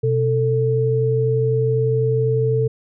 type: tone pair together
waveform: sine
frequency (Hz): 126.1 / 444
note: B2 / A4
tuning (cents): +36 / +16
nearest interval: octave + minor seventh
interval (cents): 2180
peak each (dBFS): -18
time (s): 0.03-2.68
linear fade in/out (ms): 10
effects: none